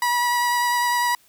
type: tone with vibrato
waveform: 30% pulse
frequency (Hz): 969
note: B5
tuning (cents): -33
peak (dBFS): -16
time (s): 0.02-1.15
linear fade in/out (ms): 2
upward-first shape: triangle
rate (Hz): 10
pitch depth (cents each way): 16
effects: white hiss -57 dBFS RMS until 1.28 s